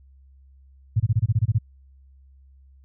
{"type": "tone bursts", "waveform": "sine", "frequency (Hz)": 110, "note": "A2", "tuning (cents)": 0, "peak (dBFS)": -15, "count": 10, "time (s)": [0.96, 1.586], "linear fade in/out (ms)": 10, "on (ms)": 41, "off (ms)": 24, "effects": ["added 67 Hz sine -49 dBFS peak until 2.84 s"]}